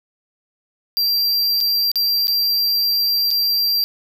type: tone with dropouts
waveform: square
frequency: 4727 Hz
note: D8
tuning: 10 cents sharp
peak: -16 dBFS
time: 0.97-3.84 s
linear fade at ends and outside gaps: 0 ms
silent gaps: 1.605-1.61 / 1.916-1.957 / 2.271-2.281 / 3.306-3.312 s
effects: none